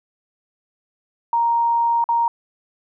sine tone with dropouts, 934 Hz, A#5, 3 cents sharp, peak -15 dBFS, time 1.33-2.28 s, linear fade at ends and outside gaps 2 ms, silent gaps 2.041-2.089 s, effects none

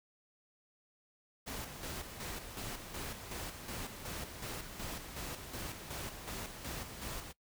pink noise with tremolo, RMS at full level -42 dBFS, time 1.46-7.33 s, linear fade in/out 20 ms, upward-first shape square, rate 2.7 Hz, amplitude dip 50%, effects noise-tail reverb RT60 0.1 s tail -20 dB re dry

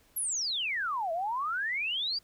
sine exponential two-way sweep, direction down then up, 11930 to 638 to 4852 Hz, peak -29 dBFS, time 0.16-2.19 s, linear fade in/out 10 ms, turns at 1.12 s, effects pink hiss -64 dBFS RMS until 2.23 s

